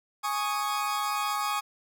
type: chord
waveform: 40% pulse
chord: Ab suspended fourth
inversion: none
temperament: equal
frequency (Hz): 830.6 / 1108.7 / 1244.5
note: Ab5 / Db6 / Eb6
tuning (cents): 0 / 0 / 0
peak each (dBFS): -31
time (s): 0.23-1.61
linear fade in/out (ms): 20
effects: none